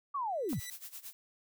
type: linear sweep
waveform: sine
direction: down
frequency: 1174.7 to 75.1 Hz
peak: -32 dBFS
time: 0.14-0.6 s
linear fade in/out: 10 ms
type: tone with exponential growth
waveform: 10% pulse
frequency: 1975.5 Hz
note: B6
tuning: in tune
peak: -30 dBFS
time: 0.29-0.7 s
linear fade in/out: 1 ms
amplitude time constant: 87 ms
type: noise with tremolo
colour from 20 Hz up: blue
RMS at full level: -44 dBFS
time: 0.49-1.13 s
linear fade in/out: 0 ms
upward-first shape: sine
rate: 9 Hz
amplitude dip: 85%
type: clicks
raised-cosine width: 1 ms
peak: -32 dBFS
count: 2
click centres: 0.529 / 0.533 s
effects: none